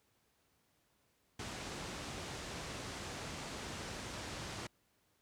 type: low-pass noise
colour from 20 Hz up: pink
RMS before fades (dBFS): -44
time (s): 1.39-4.67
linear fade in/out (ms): 5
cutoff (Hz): 8100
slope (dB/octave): 24
effects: pink hiss -75 dBFS RMS until 5.21 s + high-pass 60 Hz 12 dB/octave